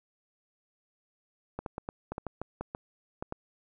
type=clicks; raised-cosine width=1 ms; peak=-21 dBFS; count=12; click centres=1.59 / 1.662 / 1.781 / 1.889 / 2.12 / 2.181 / 2.267 / 2.416 / 2.61 / 2.749 / 3.225 / 3.324 s; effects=none